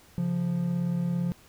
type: tone pair together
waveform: triangle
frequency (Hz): 136.98 / 174.61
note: C#3 / F3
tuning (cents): -20 / 0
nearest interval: major third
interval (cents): 420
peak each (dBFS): -30 / -24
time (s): 0.18-1.32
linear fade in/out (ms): 0
effects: pink hiss -56 dBFS RMS until 1.48 s